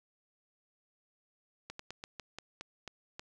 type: slowing click train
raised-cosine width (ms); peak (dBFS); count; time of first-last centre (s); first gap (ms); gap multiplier
0.2; -25; 9; 1.7-3.195; 94; 1.19
effects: none